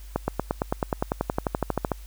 accelerating click train, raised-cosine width 1 ms, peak -9 dBFS, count 20, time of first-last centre 0.16-1.918 s, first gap 120 ms, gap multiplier 0.97, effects added 50 Hz sine -39 dBFS peak until 2.06 s + white hiss -53 dBFS RMS until 2.06 s

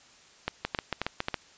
two click trains, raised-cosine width 0.3 ms, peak -12 / -12 dBFS, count 4 / 6, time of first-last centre 0.48-1.284 / 0.65-1.343 s, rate 3.73 / 7.22 Hz, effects white hiss -56 dBFS RMS until 1.57 s + resampled to 16000 Hz

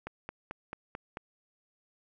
click train, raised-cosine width 0.5 ms, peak -23 dBFS, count 6, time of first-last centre 0.07-1.171 s, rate 4.54 Hz, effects none

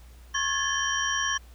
sine tone cluster, 1091 / 1667 / 1746 / 3113 / 5730 Hz, C#6 / G#6 / A6 / G7 / F8, -28 / +6 / -14 / -13 / +44 cents, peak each -31 dBFS, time 0.34-1.38 s, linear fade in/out 10 ms, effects added 60 Hz sine -46 dBFS peak until 1.54 s + pink hiss -58 dBFS RMS until 1.54 s

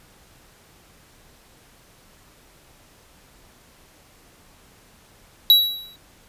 square tone with exponential decay, 3898 Hz, B7, 23 cents flat, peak -8 dBFS, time 5.5-5.96 s, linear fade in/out 1 ms, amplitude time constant 99 ms, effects pink hiss -53 dBFS RMS until 6.28 s + resampled to 32000 Hz

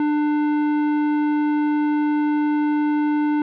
sine tone with tanh clipping, 298.1 Hz, D4, 26 cents sharp, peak -19 dBFS, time 0-3.42 s, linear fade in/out 2 ms, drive 13 dB, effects none

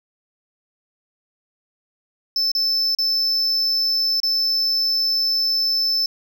triangle tone with dropouts, 5274 Hz, E8, in tune, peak -16 dBFS, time 2.36-6.06 s, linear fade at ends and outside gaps 2 ms, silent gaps 2.517-2.55 / 2.95-2.986 / 4.202-4.232 s, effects none

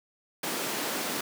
pink high-pass noise, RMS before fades -32 dBFS, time 0.43-1.21 s, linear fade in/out 5 ms, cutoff 200 Hz, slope 24 dB/octave, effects none

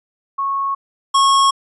sine / square tone pair in turn, 1100 / 1095.1 Hz, C#6 / C#6, -14 / -21 cents, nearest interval unison, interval 7 cents, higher first, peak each -17 / -11 dBFS, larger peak second, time 0.38-0.75 / 1.14-1.51 s, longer neither, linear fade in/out 10 ms, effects resampled to 24000 Hz

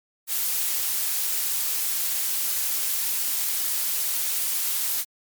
blue noise, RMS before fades -25 dBFS, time 0.27-5.05 s, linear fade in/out 50 ms, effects MP3 96 kbps

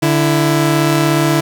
sawtooth tone pair together, 147.14 / 331.2 Hz, D3 / E4, +4 / +8 cents, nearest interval octave + major second, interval 1404 cents, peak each -10 dBFS, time 0.02-1.41 s, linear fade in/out 10 ms, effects none

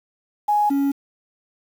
sine / triangle tone pair in turn, 833 / 278.8 Hz, G#5 / C#4, +5 / +10 cents, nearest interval octave + perfect fifth, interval 1895 cents, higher first, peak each -15 dBFS, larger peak neither, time 0.48-0.7 / 0.7-0.92 s, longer neither, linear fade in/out 10 ms, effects 7-bit

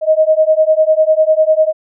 sine beating tone pair, 622 / 632 Hz, D#5 / D#5, -1 / +27 cents, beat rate 10 Hz, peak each -11 dBFS, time 0.01-1.73 s, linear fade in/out 50 ms, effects none

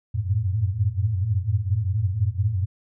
sine tone cluster, 90.1 / 95.8 / 107.8 / 112.1 Hz, F#2 / G2 / A2 / A2, -45 / -39 / -35 / +33 cents, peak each -26 dBFS, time 0.14-2.66 s, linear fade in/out 20 ms, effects none

